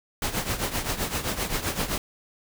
pink noise with tremolo, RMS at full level -25 dBFS, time 0.22-1.98 s, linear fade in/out 2 ms, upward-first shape triangle, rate 7.7 Hz, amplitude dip 80%, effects none

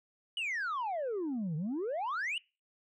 sine exponential two-way sweep, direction down then up, 3014 to 146.83 to 3014 Hz, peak -30 dBFS, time 0.37-2.38 s, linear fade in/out 2 ms, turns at 1.56 s, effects noise-tail reverb RT60 0.3 s tail -26 dB re dry + tanh soft clip ceiling -31 dBFS

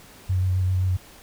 sine tone with vibrato, 92.5 Hz, F#2, in tune, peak -19 dBFS, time 0.29-0.97 s, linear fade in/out 10 ms, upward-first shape square, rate 7.6 Hz, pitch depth 17 cents each way, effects pink hiss -48 dBFS RMS until 1.22 s

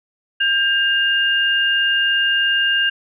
sine tone pair together, 1600 / 2817 Hz, G6 / F7, +35 / +14 cents, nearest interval minor seventh, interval 979 cents, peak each -17 dBFS, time 0.4-2.9 s, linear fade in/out 10 ms, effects none

